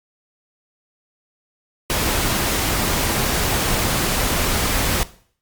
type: noise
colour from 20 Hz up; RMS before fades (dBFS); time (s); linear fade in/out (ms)
pink; -20; 1.9-5.03; 0
effects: noise-tail reverb RT60 0.5 s tail -17 dB re dry + Opus 48 kbps